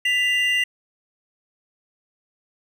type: tone pair together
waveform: triangle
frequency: 1988.2 / 2794 Hz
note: B6 / F7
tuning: +11 / 0 cents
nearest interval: tritone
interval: 589 cents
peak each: -19 dBFS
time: 0.05-0.64 s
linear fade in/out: 5 ms
effects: none